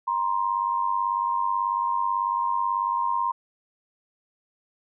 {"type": "tone pair together", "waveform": "sine", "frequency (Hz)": [948.3, 1046.5], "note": ["A#5", "C6"], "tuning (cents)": [29, 0], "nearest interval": "major second", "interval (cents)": 171, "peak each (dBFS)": -25, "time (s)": [0.07, 3.32], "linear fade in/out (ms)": 10, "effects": []}